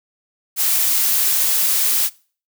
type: noise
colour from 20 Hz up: blue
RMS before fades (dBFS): -17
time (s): 0.56-2.1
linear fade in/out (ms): 50
effects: noise-tail reverb RT60 0.4 s tail -22 dB re dry